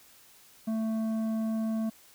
sine tone with tanh clipping, 221.6 Hz, A3, 13 cents sharp, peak -29 dBFS, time 0.67-1.9 s, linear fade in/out 10 ms, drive 9 dB, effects white hiss -57 dBFS RMS until 2.14 s

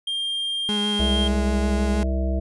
triangle tone, 3200 Hz, G7, 35 cents sharp, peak -22 dBFS, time 0.07-1.28 s, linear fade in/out 5 ms
35% pulse tone with vibrato, 207.7 Hz, G#3, in tune, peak -22 dBFS, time 0.69-2.03 s, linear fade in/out 0 ms, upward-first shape square, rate 6.4 Hz, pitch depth 10 cents each way
harmonic tone, 65.41 Hz, C2, in tune, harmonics 1 / 3 / 5 / 7 / 9 / 10, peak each -21 / -30 / -32 / -38 / -38 / -32 dBFS, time 0.99-2.4 s, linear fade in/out 10 ms
effects resampled to 24000 Hz

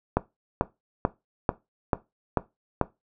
click train, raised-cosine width 1 ms, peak -6 dBFS, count 7, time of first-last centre 0.17-2.813 s, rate 2.27 Hz, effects noise-tail reverb RT60 0.2 s tail -17 dB re dry

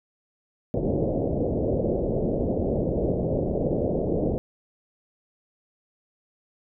white low-pass noise, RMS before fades -25 dBFS, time 0.74-4.38 s, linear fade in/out 0 ms, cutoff 600 Hz, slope 48 dB/octave, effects none

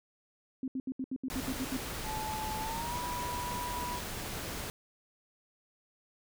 sine tone bursts, 261.6 Hz, C4, in tune, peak -32 dBFS, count 10, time 0.63-1.768 s, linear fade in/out 2 ms, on 49 ms, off 72 ms
pink noise, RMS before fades -39 dBFS, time 1.3-4.7 s, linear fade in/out 0 ms
sine tone with pitch glide, 866 to 977.7 Hz, A5 to B5, -28 to -18 cents, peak -36 dBFS, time 2.04-4.01 s, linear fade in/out 50 ms, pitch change +210 cents, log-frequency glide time 2.6-2.96 s
effects none

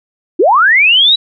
sine linear sweep, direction up, 293.7 to 3951 Hz, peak -5 dBFS, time 0.39-1.16 s, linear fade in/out 10 ms, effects none

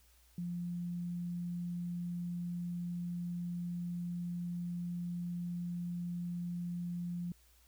sine tone, 174.61 Hz, F3, in tune, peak -36 dBFS, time 0.38-7.32 s, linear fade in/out 2 ms, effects added 60 Hz sine -65 dBFS peak until 7.67 s + white hiss -68 dBFS RMS until 7.67 s

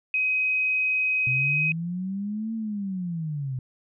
sine tone, 2524 Hz, D#7, 24 cents sharp, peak -21 dBFS, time 0.14-1.72 s, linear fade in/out 2 ms
sine linear two-way sweep, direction up then down, 125.2 to 226.7 to 125.2 Hz, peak -27 dBFS, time 1.27-3.59 s, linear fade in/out 2 ms, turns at 2.54 s
effects none

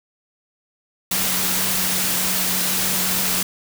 sine tone in noise, 185 Hz, F#3, in tune, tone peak -31 dBFS, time 1.11-3.43 s, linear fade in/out 5 ms, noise white, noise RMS -21 dBFS, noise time 1.11-3.43 s, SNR -13 dB, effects none

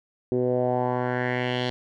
10% pulse tone with low-pass filter sweep, 124.6 Hz, B2, 16 cents sharp, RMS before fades -25 dBFS, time 0.32-1.7 s, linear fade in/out 0 ms, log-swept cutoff 370 to 3900 Hz, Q 2.9, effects none

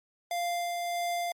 square tone with tremolo, 696 Hz, F5, 6 cents flat, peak -29 dBFS, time 0.31-1.32 s, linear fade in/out 2 ms, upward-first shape sine, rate 1.6 Hz, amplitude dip 25%, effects MP3 64 kbps

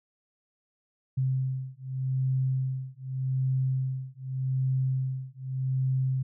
sine beating tone pair, 130.81 / 131.65 Hz, C3 / C3, 0 / +11 cents, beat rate 0.84 Hz, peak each -29 dBFS, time 1.17-6.23 s, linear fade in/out 10 ms, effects none

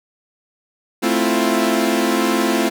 sawtooth chord, F major seventh, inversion first, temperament equal, 220 / 261.6 / 329.6 / 349.2 Hz, A3 / C4 / E4 / F4, 0 / 0 / 0 / 0 cents, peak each -17 dBFS, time 1.02-2.7 s, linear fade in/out 20 ms, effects none

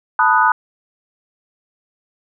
sine chord, B dominant seventh, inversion third, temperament equal, 880 / 987.8 / 1244.5 / 1480 Hz, A5 / B5 / D#6 / F#6, 0 / 0 / 0 / 0 cents, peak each -16 dBFS, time 0.19-0.52 s, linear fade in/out 2 ms, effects none

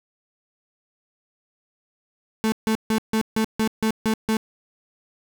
35% pulse tone bursts, 220 Hz, A3, in tune, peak -17 dBFS, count 9, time 2.44-4.369 s, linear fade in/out 0 ms, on 81 ms, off 150 ms, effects none

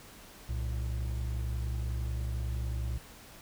triangle tone pair together, 63.73 / 114.8 Hz, C2 / A#2, -45 / -26 cents, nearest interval minor seventh, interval 1019 cents, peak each -30 / -35 dBFS, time 0.49-2.98 s, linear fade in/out 5 ms, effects pink hiss -52 dBFS RMS until 3.41 s

